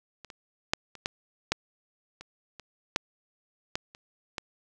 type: clicks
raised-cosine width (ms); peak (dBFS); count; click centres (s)
0.2; -27 / -26 / -6 / -28 / -11 / -7 / -26 / -26 / -7 / -12 / -30 / -15; 12; 0.247 / 0.302 / 0.735 / 0.953 / 1.059 / 1.52 / 2.21 / 2.597 / 2.961 / 3.755 / 3.949 / 4.382
effects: none